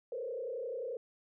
sine tone with frequency modulation, 493.9 Hz, B4, in tune, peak -36 dBFS, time 0.12-0.97 s, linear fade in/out 2 ms, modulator 31.4 Hz, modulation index 1.5, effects none

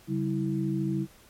sine tone cluster, 140.2 / 193.6 / 326 Hz, C#3 / G3 / E4, +20 / -21 / -19 cents, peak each -30 dBFS, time 0.07-1.07 s, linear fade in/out 50 ms, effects pink hiss -56 dBFS RMS until 1.29 s + MP3 64 kbps

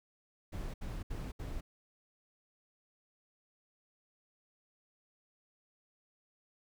brown noise bursts, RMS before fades -40 dBFS, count 4, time 0.52-1.61 s, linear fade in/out 10 ms, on 220 ms, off 70 ms, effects none

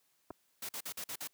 clicks, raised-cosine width 1 ms, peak -30 dBFS, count 2, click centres 0.305 / 0.308 s
white noise bursts, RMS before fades -41 dBFS, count 6, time 0.62-1.275 s, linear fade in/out 5 ms, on 70 ms, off 47 ms
effects white hiss -74 dBFS RMS until 1.33 s + high-pass 100 Hz 12 dB/octave

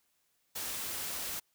white noise, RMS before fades -38 dBFS, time 0.55-1.4 s, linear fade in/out 10 ms, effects white hiss -75 dBFS RMS until 1.54 s

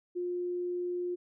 sine tone, 355.1 Hz, F4, 29 cents sharp, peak -31 dBFS, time 0.15-1.16 s, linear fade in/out 20 ms, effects none

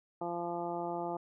harmonic tone, 172.5 Hz, F3, 21 cents flat, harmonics 1 / 2 / 3 / 4 / 5 / 6 / 7, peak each -45 / -39 / -43 / -39 / -40 / -51 / -48 dBFS, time 0.21-1.17 s, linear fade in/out 5 ms, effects none

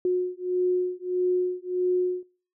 sine beating tone pair, 362 / 363.6 Hz, F#4 / F#4, -38 / -30 cents, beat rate 1.6 Hz, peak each -26 dBFS, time 0.05-2.23 s, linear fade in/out 2 ms, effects noise-tail reverb RT60 0.4 s tail -21 dB re dry

